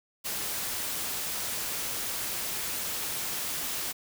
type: noise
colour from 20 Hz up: white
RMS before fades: -33 dBFS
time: 0.24-3.93 s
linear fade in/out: 20 ms
effects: none